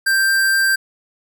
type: tone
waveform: square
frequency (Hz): 1576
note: G6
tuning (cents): +9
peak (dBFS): -14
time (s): 0.06-0.76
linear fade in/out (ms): 10
effects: none